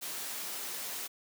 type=high-pass noise; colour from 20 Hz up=white; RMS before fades=-39 dBFS; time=0.01-1.08 s; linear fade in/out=20 ms; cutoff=210 Hz; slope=12 dB/octave; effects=none